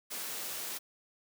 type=noise; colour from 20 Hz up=white; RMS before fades=-39 dBFS; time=0.1-0.79 s; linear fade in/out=20 ms; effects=high-pass 200 Hz 12 dB/octave